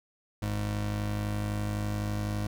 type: tone pair together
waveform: 25% pulse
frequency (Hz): 51.91 / 103.83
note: G#1 / G#2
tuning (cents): 0 / 0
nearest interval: octave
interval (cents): 1200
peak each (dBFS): -32 / -28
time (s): 0.42-2.47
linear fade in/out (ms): 5
effects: none